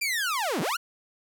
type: linear two-way sweep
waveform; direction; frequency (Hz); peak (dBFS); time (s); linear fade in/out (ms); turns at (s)
sawtooth; down then up; 2421 to 138.59 to 1501; -22; 0.01-0.77; 10; 0.61
effects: none